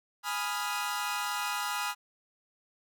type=chord; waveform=sawtooth; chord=F half-diminished seventh; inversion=first; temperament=equal; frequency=830.6 / 987.8 / 1244.5 / 1396.9 Hz; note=Ab5 / Cb6 / Eb6 / F6; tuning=0 / 0 / 0 / 0 cents; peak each=-33 dBFS; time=0.23-1.95 s; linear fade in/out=50 ms; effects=none